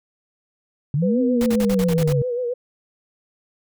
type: linear two-way sweep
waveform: sine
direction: up then down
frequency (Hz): 132.6 to 261.6 to 132.6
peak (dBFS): -17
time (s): 0.94-2.22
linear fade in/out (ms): 2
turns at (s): 1.21
type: tone with vibrato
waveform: sine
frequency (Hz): 489.9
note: B4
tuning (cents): -14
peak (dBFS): -21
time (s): 1.02-2.54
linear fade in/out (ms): 10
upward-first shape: sine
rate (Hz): 7.4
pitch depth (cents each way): 60
type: noise bursts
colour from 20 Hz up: pink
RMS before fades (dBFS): -30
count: 8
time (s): 1.41-2.125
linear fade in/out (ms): 0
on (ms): 50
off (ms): 45
effects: none